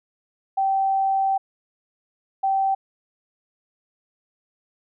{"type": "tone pair in turn", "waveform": "sine", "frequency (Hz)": [776, 776], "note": ["G5", "G5"], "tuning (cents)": [-18, -18], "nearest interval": "unison", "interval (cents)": 0, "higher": "neither", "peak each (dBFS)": -18, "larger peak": "neither", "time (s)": [[0.57, 1.38], [2.43, 2.75]], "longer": "first", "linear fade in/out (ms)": 10, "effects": []}